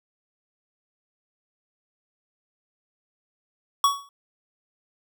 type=tone with exponential decay; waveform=square; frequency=1122 Hz; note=C#6; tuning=21 cents sharp; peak=-14 dBFS; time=3.84-4.09 s; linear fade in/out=2 ms; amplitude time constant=53 ms; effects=none